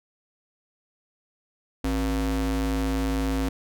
square ring-modulated tone, 106.5 Hz, G#2, 44 cents sharp, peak -21 dBFS, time 1.84-3.49 s, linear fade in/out 5 ms, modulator 162 Hz, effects none

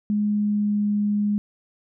sine tone with pitch glide, 208.5 to 206.8 Hz, G#3 to G#3, +7 to -7 cents, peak -19 dBFS, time 0.1-1.38 s, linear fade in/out 0 ms, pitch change -14 cents, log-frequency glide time 0.24-0.88 s, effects none

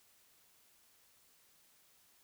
silence, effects white hiss -68 dBFS RMS until 2.23 s

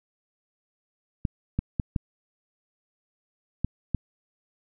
clicks, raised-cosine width 5 ms, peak -12 dBFS, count 6, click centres 1.252 / 1.59 / 1.798 / 1.962 / 3.646 / 3.947 s, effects none

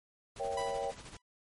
pink noise with tremolo, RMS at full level -47 dBFS, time 0.36-1.17 s, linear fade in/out 2 ms, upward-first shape sine, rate 13 Hz, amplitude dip 60%
sine chord, A# diminished seventh, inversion none, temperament equal, 466.2 / 554.4 / 659.3 / 784 Hz, A#4 / C#5 / E5 / G5, 0 / 0 / 0 / 0 cents, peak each -39 / -37 / -42 / -37 dBFS, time 0.39-0.92 s, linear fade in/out 20 ms
sawtooth tone with exponential decay, 987.8 Hz, B5, in tune, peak -32 dBFS, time 0.57-1.22 s, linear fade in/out 5 ms, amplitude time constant 140 ms
effects MP3 48 kbps

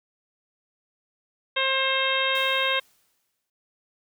harmonic tone, 532 Hz, C5, 29 cents sharp, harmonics 1 / 2 / 3 / 4 / 5 / 6 / 7, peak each -29 / -29 / -29 / -29 / -29 / -29 / -29 dBFS, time 1.56-2.8 s, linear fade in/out 10 ms
white noise with exponential decay, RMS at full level -43 dBFS, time 2.35-3.5 s, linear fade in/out 2 ms, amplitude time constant 250 ms
effects none

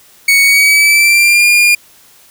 40% pulse tone with pitch glide, 2228 to 2416 Hz, C#7 to D7, +8 to +48 cents, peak -5 dBFS, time 0.28-1.75 s, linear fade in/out 5 ms, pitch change +140 cents, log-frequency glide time 0.43-1.46 s, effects white hiss -44 dBFS RMS until 2.3 s

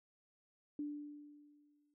sine tone with exponential decay, 293.7 Hz, D4, in tune, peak -37 dBFS, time 0.79-1.94 s, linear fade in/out 2 ms, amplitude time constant 250 ms, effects none

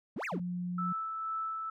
triangle exponential two-way sweep, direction up then down, 156 to 2744 to 156 Hz, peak -33 dBFS, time 0.16-0.4 s, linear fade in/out 5 ms, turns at 0.25 s
sine tone, 177.9 Hz, F3, 32 cents sharp, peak -33 dBFS, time 0.32-0.93 s, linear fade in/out 10 ms
sine tone with tremolo, 1315 Hz, E6, 5 cents flat, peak -32 dBFS, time 0.78-1.7 s, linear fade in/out 5 ms, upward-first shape sine, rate 2.1 Hz, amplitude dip 30%
effects none

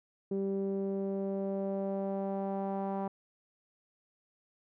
sawtooth tone with low-pass filter sweep, 195.4 Hz, G3, 5 cents flat, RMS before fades -34 dBFS, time 0.31-3.08 s, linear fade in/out 5 ms, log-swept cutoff 390 to 870 Hz, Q 3, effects none

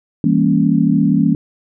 sine chord, E diminished seventh, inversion none, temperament equal with one note detuned, 164.81 / 199.88 / 233.1 / 277.2 Hz, E3 / G3 / Bb3 / Db4, 0 / +34 / 0 / 0 cents, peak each -16 dBFS, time 0.24-1.35 s, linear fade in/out 2 ms, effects none

